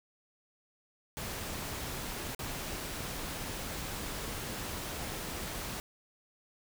pink noise with dropouts, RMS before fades -39 dBFS, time 1.17-5.8 s, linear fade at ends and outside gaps 0 ms, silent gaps 2.348-2.392 s, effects none

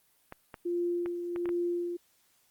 clicks, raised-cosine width 0.5 ms, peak -26 dBFS, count 6, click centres 0.324 / 0.542 / 1.06 / 1.361 / 1.457 / 1.491 s
sine tone with tremolo, 348.2 Hz, F4, 5 cents flat, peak -27 dBFS, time 0.65-1.97 s, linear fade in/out 10 ms, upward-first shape sine, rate 1.3 Hz, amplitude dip 50%
effects white hiss -68 dBFS RMS until 2.5 s + Opus 32 kbps

